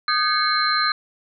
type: tone cluster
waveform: sine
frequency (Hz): 1232 / 1540 / 1680 / 2184 / 4122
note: D#6 / G6 / G#6 / C#7 / C8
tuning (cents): -17 / -31 / +19 / -26 / -27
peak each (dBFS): -21 / -26 / -27 / -30 / -22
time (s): 0.08-0.92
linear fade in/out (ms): 2
effects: none